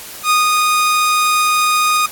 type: tone with ADSR envelope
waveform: sawtooth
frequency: 1235 Hz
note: D#6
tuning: 13 cents flat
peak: -6 dBFS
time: 0.23-2.06 s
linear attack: 73 ms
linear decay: 180 ms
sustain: -2 dB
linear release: 4 ms
effects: white hiss -32 dBFS RMS until 2.11 s + AAC 64 kbps